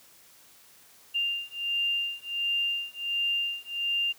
sine beating tone pair, 2794 / 2795.4 Hz, F7 / F7, 0 / +1 cents, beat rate 1.4 Hz, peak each -30 dBFS, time 1.14-4.13 s, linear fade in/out 20 ms, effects white hiss -56 dBFS RMS until 4.18 s + high-pass 60 Hz 12 dB/octave

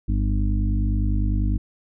harmonic tone with a mistuned harmonic, 50.7 Hz, G#1, 41 cents flat, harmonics 1 / 2 / 4 / 5 / 6, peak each -20 / -25 / -30 / -33 / -33 dBFS, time 0.08-1.58 s, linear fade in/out 10 ms, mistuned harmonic 1, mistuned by +24 cents, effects none

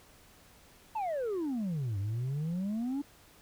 sine exponential two-way sweep, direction down then up, 917 to 96 to 291.6 Hz, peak -28 dBFS, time 0.95-3.02 s, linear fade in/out 10 ms, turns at 1.98 s, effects tanh soft clip ceiling -30 dBFS + pink hiss -59 dBFS RMS until 3.41 s

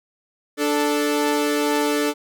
sawtooth tone pair together, 293.7 / 439.5 Hz, D4 / A4, 0 / -2 cents, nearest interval perfect fifth, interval 698 cents, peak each -17 / -18 dBFS, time 0.57-2.14 s, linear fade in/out 50 ms, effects none

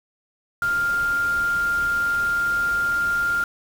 sine tone in noise, 1400 Hz, F6, 4 cents sharp, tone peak -19 dBFS, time 0.62-3.44 s, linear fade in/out 2 ms, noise pink, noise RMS -37 dBFS, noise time 0.62-3.44 s, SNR +15 dB, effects none

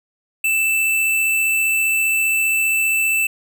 square tone with amplitude modulation, 2650 Hz, E7, 9 cents sharp, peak -15 dBFS, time 0.44-3.27 s, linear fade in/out 5 ms, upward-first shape sine, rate 75.1 Hz, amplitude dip 25%, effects none

